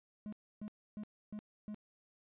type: tone bursts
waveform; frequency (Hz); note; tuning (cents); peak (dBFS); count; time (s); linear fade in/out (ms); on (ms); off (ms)
triangle; 210.7; G#3; +25; -39; 5; 0.26-1.745; 0; 65; 290
effects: resampled to 8000 Hz